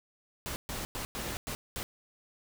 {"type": "noise bursts at uneven times", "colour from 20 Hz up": "pink", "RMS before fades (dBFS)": -37, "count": 6, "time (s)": [[0.46, 0.56], [0.69, 0.85], [0.95, 1.05], [1.15, 1.37], [1.47, 1.55], [1.76, 1.83]], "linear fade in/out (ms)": 0, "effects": []}